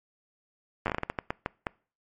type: slowing click train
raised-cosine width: 0.5 ms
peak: -13 dBFS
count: 13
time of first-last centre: 0.86-1.668 s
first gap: 9 ms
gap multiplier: 1.33
effects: noise-tail reverb RT60 0.4 s tail -24 dB re dry + MP3 48 kbps